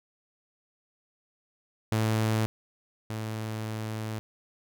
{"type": "tone pair in turn", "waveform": "sawtooth", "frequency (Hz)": [110, 109.56], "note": ["A2", "A2"], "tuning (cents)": [0, -7], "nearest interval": "unison", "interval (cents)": 7, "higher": "first", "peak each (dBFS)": [-20, -28], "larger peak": "first", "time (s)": [[1.92, 2.46], [3.1, 4.19]], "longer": "second", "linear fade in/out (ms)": 0, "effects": []}